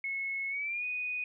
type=tone with pitch glide; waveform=sine; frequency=2187 to 2483 Hz; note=C#7 to D#7; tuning=-24 to -4 cents; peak=-32 dBFS; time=0.04-1.24 s; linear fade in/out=2 ms; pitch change=+220 cents; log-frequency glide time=0.49-0.85 s; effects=none